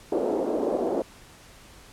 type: band-pass noise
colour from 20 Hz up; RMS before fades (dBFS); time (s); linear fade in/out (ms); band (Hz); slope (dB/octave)
white; -26; 0.12-1.02; 2; 290 to 560; 24
effects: pink hiss -50 dBFS RMS until 1.92 s + low-pass 11000 Hz 12 dB/octave